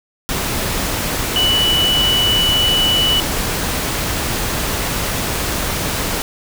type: tone in noise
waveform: sine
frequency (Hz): 2962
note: F#7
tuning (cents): +1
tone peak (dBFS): -13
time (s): 1.36-3.2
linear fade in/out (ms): 0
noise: pink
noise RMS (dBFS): -20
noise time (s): 0.29-6.22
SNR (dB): +4
effects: none